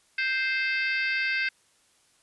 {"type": "harmonic tone with a mistuned harmonic", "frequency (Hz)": 523.3, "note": "C5", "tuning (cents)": 0, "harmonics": [3, 4, 5, 6, 7, 8, 9, 10], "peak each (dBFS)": [-28, -29, -31, -44, -42, -46, -38, -49], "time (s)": [0.18, 1.49], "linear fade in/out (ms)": 5, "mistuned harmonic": 8, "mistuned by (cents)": 37, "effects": ["white hiss -64 dBFS RMS until 2.22 s", "resampled to 24000 Hz"]}